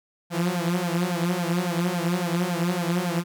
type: tone with flanger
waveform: sawtooth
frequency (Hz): 174.61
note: F3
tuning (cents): 0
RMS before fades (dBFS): -25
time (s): 0.3-3.24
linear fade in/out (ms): 50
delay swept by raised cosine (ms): 1.2 to 6.6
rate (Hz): 3.6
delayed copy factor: +1
effects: none